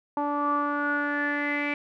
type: tone with low-pass filter sweep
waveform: sawtooth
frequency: 290.3 Hz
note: D4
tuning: 20 cents flat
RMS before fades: -27 dBFS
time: 0.17-1.74 s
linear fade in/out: 2 ms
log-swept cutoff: 960 to 2300 Hz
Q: 9.4
effects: none